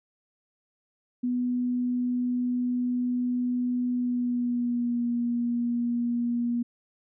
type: tone with pitch glide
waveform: sine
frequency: 246.9 to 238.6 Hz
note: B3 to A#3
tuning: 0 to +41 cents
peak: -24 dBFS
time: 1.23-6.63 s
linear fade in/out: 10 ms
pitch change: -59 cents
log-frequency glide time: 3.93-5.06 s
effects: none